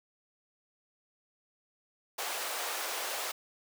pink high-pass noise, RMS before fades -36 dBFS, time 2.18-3.32 s, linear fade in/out 10 ms, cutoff 500 Hz, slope 24 dB/octave, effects none

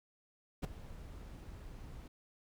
brown noise with ADSR envelope, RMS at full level -31 dBFS, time 0.62-2.08 s, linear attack 23 ms, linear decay 10 ms, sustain -18 dB, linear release 6 ms, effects none

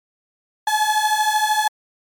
35% pulse beating tone pair, 848 / 861 Hz, G#5 / A5, +36 / -38 cents, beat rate 13 Hz, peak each -18 / -17 dBFS, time 0.67-1.68 s, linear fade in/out 5 ms, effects MP3 64 kbps

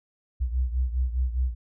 sine beating tone pair, 61.8 / 66.7 Hz, B1 / C2, +2 / +34 cents, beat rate 4.9 Hz, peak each -24 / -29 dBFS, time 0.4-1.55 s, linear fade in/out 20 ms, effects none

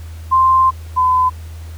sine tone pair in turn, 1046.5 / 1014.4 Hz, C6 / B5, 0 / +46 cents, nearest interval minor second, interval 54 cents, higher first, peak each -8 / -10 dBFS, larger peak first, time 0.31-0.71 / 0.96-1.3 s, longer first, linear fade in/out 20 ms, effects added 81 Hz sine -28 dBFS peak until 1.77 s + pink hiss -44 dBFS RMS until 1.77 s

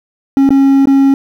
triangle tone with dropouts, 273.2 Hz, C#4, 25 cents flat, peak -3 dBFS, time 0.37-1.14 s, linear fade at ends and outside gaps 1 ms, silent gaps 0.491-0.505 / 0.856-0.872 s, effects 7-bit

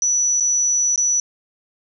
sine tone with dropouts, 5920 Hz, F#8, in tune, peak -15 dBFS, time 0.02-1.2 s, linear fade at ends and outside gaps 1 ms, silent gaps 0.4-0.406 / 0.96-0.977 s, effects none

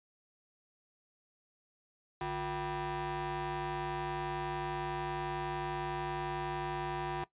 25% pulse ring-modulated tone, 207 Hz, G#3, 5 cents flat, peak -28 dBFS, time 2.21-7.24 s, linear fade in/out 2 ms, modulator 563 Hz, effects noise-tail reverb RT60 0.1 s tail -17 dB re dry + resampled to 8000 Hz

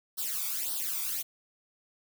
blue noise with flanger, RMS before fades -33 dBFS, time 0.17-1.23 s, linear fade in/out 20 ms, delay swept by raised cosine 0.21 to 0.87 ms, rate 1.8 Hz, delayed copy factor +0.85, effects none

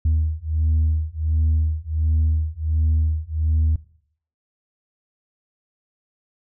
sine beating tone pair, 77.78 / 79.18 Hz, D#2 / D#2, 0 / +31 cents, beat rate 1.4 Hz, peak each -19 dBFS, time 0.05-3.76 s, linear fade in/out 5 ms, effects noise-tail reverb RT60 0.6 s tail -20 dB re dry + tanh soft clip ceiling -13 dBFS

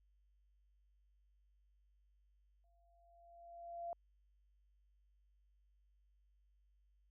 sine tone with exponential growth, 686 Hz, F5, 31 cents flat, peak -40 dBFS, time 2.64-3.93 s, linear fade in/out 1 ms, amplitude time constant 280 ms, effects added 50 Hz sine -70 dBFS peak until 7.1 s

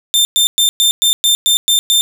sawtooth tone bursts, 3587 Hz, A7, 33 cents sharp, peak -6 dBFS, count 9, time 0.14-2.01 s, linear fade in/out 0 ms, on 110 ms, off 110 ms, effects none

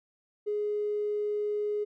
triangle tone with tanh clipping, 417.2 Hz, G#4, 8 cents sharp, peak -27 dBFS, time 0.46-1.85 s, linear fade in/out 20 ms, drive 2 dB, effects none

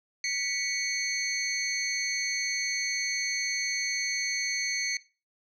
sine tone cluster, 1960 / 2228 / 4350 / 6260 Hz, B6 / C#7 / C#8 / G8, -14 / +8 / -33 / -3 cents, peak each -36 / -31 / -32 / -34 dBFS, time 0.24-4.97 s, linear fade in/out 2 ms, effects noise-tail reverb RT60 0.3 s tail -17 dB re dry + tanh soft clip ceiling -19 dBFS

